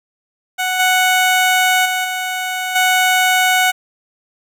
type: tone with level steps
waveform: 15% pulse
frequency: 740 Hz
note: F#5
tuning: in tune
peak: -10 / -5 / -10 / -13 / -5 dBFS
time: 0.58-3.72 s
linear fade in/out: 20 ms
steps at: 0.79 / 1.85 / 2.04 / 2.75 s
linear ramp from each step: 10 ms
effects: none